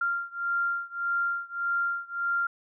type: beating tone pair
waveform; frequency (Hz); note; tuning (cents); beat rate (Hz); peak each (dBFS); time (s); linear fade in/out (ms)
sine; 1389 / 1390.7; F6 / F6; -10 / -8; 1.7; -29 / -30; 0.01-2.47; 5
effects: none